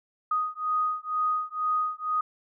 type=beating tone pair; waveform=sine; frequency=1244.5 / 1246.6 Hz; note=D#6 / D#6; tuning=0 / +3 cents; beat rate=2.1 Hz; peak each=-28 dBFS; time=0.31-2.21 s; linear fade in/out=5 ms; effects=none